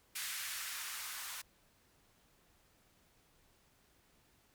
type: noise with band-pass filter sweep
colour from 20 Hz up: violet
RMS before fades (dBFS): -43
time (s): 0.15-1.42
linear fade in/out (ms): 10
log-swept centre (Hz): 1800 to 1100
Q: 1.6
effects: pink hiss -70 dBFS RMS until 4.54 s